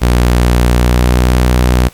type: tone with pitch glide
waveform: sawtooth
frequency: 60.4 to 61.81 Hz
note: B1 to B1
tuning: -38 to +2 cents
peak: -3 dBFS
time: 0.01-1.89 s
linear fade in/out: 20 ms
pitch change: +40 cents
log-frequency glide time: 0.71-1.24 s
effects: pink hiss -40 dBFS RMS until 1.93 s + MP3 96 kbps